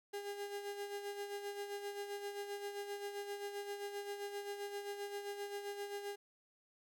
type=tone with tremolo; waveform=35% pulse; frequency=405.2 Hz; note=G#4; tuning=43 cents flat; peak=-38 dBFS; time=0.13-6.16 s; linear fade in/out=10 ms; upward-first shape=sine; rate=7.6 Hz; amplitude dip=55%; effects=none